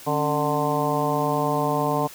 harmonic tone with a mistuned harmonic, 149 Hz, D3, 25 cents sharp, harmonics 1 / 2 / 3 / 4 / 5 / 6 / 7, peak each -28 / -28 / -28 / -28 / -28 / -28 / -28 dBFS, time 0.06-2.08 s, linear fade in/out 20 ms, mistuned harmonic 2, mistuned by -110 cents, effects white hiss -43 dBFS RMS until 2.14 s

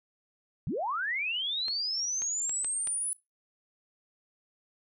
sine linear sweep, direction up, 103.83 to 10120 Hz, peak -29 dBFS, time 0.67-3.13 s, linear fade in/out 0 ms
clicks, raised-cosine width 0.2 ms, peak -24 dBFS, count 5, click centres 1.683 / 2.22 / 2.495 / 2.646 / 2.873 s
effects noise-tail reverb RT60 0.2 s tail -19 dB re dry

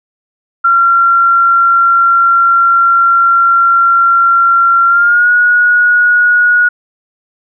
sine tone with pitch glide, 1372 to 1452.7 Hz, F6 to F#6, -31 to -32 cents, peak -5 dBFS, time 0.64-6.69 s, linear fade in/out 10 ms, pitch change +99 cents, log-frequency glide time 4.87-5.29 s, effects none

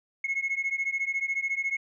sine beating tone pair, 2172 / 2186 Hz, C#7 / C#7, -36 / -25 cents, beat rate 14 Hz, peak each -28 / -29 dBFS, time 0.24-1.77 s, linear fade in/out 5 ms, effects tanh soft clip ceiling -22 dBFS

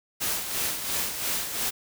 white noise with tremolo, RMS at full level -27 dBFS, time 0.2-1.71 s, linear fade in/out 20 ms, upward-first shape sine, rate 2.9 Hz, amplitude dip 55%, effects none

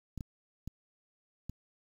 clicks, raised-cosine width 5 ms, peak -27 dBFS, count 4, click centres 0.177 / 0.208 / 0.676 / 1.496 s, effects 9-bit

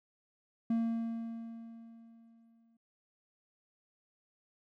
triangle tone with exponential decay, 228.9 Hz, A#3, 31 cents flat, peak -25 dBFS, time 0.7-2.77 s, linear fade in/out 5 ms, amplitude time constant 450 ms, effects none

